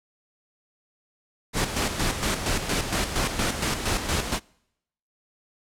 pink noise with tremolo, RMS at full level -24 dBFS, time 1.53-4.4 s, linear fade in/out 50 ms, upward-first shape square, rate 4.3 Hz, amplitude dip 55%, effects noise-tail reverb RT60 0.8 s tail -26 dB re dry + low-pass 10000 Hz 12 dB/octave

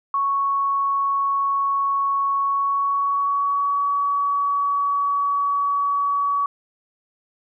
sine tone with pitch glide, 1108.7 to 1133.3 Hz, C#6 to C#6, 0 to +38 cents, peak -18 dBFS, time 0.14-6.46 s, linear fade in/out 2 ms, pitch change +38 cents, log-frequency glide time 2.4-3.85 s, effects none

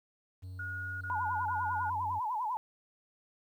triangle tone, 92.5 Hz, F#2, in tune, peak -39 dBFS, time 0.42-2.2 s, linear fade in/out 20 ms
sine tone bursts, 1442 Hz, F#6, 45 cents flat, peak -37 dBFS, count 3, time 0.59-1.9 s, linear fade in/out 5 ms, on 420 ms, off 25 ms
sine tone with vibrato, 923 Hz, A#5, 17 cents flat, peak -31 dBFS, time 1.1-2.57 s, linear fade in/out 0 ms, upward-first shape sine, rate 10 Hz, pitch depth 170 cents each way
effects 11-bit

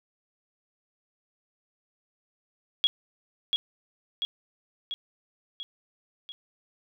sine tone with echo, 3322 Hz, G#7, in tune, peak -18 dBFS, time 2.84-2.87 s, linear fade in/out 0 ms, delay 690 ms, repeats 5, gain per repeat -4 dB, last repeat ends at 6.32 s, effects none

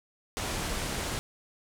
pink low-pass noise, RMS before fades -33 dBFS, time 0.37-1.19 s, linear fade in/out 0 ms, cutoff 11000 Hz, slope 24 dB/octave, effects none

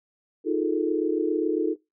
sine tone cluster, 314.1 / 352 / 419.4 / 446.7 Hz, D#4 / F4 / G#4 / A4, +16 / +14 / +17 / +26 cents, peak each -26 / -27 / -29 / -27 dBFS, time 0.44-1.76 s, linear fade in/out 50 ms, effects noise-tail reverb RT60 0.2 s tail -19 dB re dry

